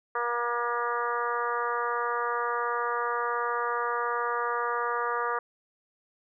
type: harmonic tone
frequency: 238.6 Hz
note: A#3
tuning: 41 cents sharp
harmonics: 2 / 3 / 4 / 5 / 6 / 7 / 8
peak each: -33 / -38 / -33 / -30 / -36 / -38 / -42 dBFS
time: 0.15-5.39 s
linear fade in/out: 5 ms
effects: none